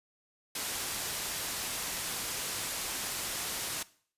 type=low-pass noise; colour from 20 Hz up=white; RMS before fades=-36 dBFS; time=0.55-3.83 s; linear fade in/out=5 ms; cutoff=12000 Hz; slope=12 dB/octave; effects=noise-tail reverb RT60 0.5 s tail -19 dB re dry + resampled to 32000 Hz